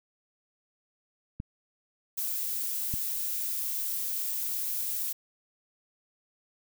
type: clicks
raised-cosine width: 5 ms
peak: -22 dBFS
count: 2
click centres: 1.401 / 2.939 s
type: noise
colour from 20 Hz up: violet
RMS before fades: -32 dBFS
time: 2.17-5.13 s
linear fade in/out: 10 ms
effects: none